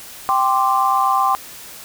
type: chord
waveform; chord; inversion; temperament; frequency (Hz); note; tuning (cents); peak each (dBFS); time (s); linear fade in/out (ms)
sine; G suspended fourth; none; equal; 784 / 1046.5 / 1174.7; G5 / C6 / D6; 0 / 0 / 0; -18 / -17 / -19; 0.29-1.35; 0
effects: white hiss -37 dBFS RMS until 1.84 s